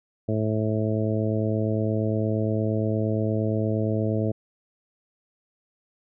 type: harmonic tone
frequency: 108.6 Hz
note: A2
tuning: 22 cents flat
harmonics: 1 / 2 / 3 / 4 / 5 / 6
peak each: -25 / -28 / -30 / -31 / -32 / -33 dBFS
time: 0.28-4.32 s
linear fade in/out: 10 ms
effects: none